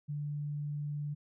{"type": "tone", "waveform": "sine", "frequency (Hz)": 146.83, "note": "D3", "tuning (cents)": 0, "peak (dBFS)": -34, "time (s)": [0.08, 1.15], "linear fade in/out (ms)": 20, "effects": []}